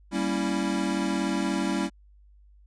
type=chord; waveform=square; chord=G diminished seventh; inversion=none; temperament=equal; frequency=196 / 233.1 / 277.2 / 329.6 Hz; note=G3 / Bb3 / Db4 / Fb4; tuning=0 / 0 / 0 / 0 cents; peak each=-30 / -34 / -31 / -31 dBFS; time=0.11-1.9 s; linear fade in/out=50 ms; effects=added 50 Hz sine -52 dBFS peak until 2.66 s + resampled to 22050 Hz